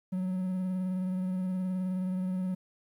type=tone with vibrato; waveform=triangle; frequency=185 Hz; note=F#3; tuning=in tune; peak=-27 dBFS; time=0.12-2.55 s; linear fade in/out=10 ms; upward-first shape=triangle; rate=19 Hz; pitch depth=31 cents each way; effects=11-bit